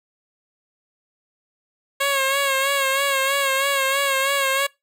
10% pulse tone with vibrato, 547 Hz, C#5, 23 cents flat, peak -10 dBFS, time 2-4.67 s, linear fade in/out 10 ms, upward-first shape sine, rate 3.1 Hz, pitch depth 45 cents each way, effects noise-tail reverb RT60 0.2 s tail -23 dB re dry

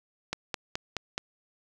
click train, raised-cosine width 0.2 ms, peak -13 dBFS, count 5, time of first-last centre 0.33-1.179 s, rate 4.71 Hz, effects none

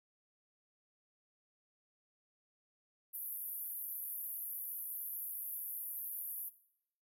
pink band-pass noise, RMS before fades -43 dBFS, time 3.13-6.5 s, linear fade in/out 20 ms, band 11000 to 15000 Hz, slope 96 dB/octave, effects noise-tail reverb RT60 0.7 s tail -17 dB re dry

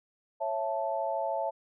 sine tone cluster, 550 / 663 / 876 Hz, C#5 / E5 / A5, -14 / +10 / -8 cents, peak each -34 / -32 / -33 dBFS, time 0.4-1.51 s, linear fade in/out 20 ms, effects none

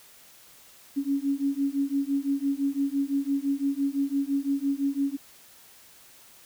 sine beating tone pair, 275.4 / 281.3 Hz, C#4 / C#4, -11 / +26 cents, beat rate 5.9 Hz, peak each -27 dBFS, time 0.96-5.17 s, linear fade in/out 20 ms, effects white hiss -53 dBFS RMS until 6.45 s

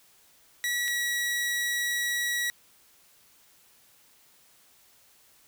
sawtooth tone pair in turn, 1934 / 1926.2 Hz, B6 / B6, -37 / -44 cents, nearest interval unison, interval 7 cents, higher first, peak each -23 dBFS, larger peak neither, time 0.64-0.88 / 0.88-2.5 s, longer second, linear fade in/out 0 ms, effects white hiss -60 dBFS RMS until 5.47 s

